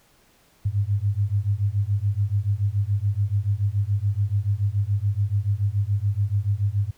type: beating tone pair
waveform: sine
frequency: 98 / 105 Hz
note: G2 / G#2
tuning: 0 / +19 cents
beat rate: 7 Hz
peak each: -23 dBFS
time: 0.65-6.91 s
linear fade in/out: 10 ms
effects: pink hiss -59 dBFS RMS until 6.97 s